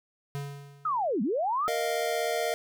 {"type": "tone with exponential decay", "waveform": "square", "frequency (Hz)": 141.6, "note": "C#3", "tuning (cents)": 37, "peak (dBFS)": -31, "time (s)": [0.35, 1.18], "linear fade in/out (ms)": 0, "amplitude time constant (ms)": 180}
{"type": "linear two-way sweep", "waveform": "sine", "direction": "down then up", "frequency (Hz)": [1315, 185, 1315], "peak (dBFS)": -25, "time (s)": [0.85, 1.68], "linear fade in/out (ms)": 5, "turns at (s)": 1.22}
{"type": "chord", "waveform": "square", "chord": "Bb suspended fourth", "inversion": "none", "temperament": "equal", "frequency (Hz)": [466.2, 622.3, 698.5], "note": ["Bb4", "Eb5", "F5"], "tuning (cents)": [0, 0, 0], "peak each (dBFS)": -32, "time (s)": [1.68, 2.54], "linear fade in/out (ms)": 0}
{"effects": []}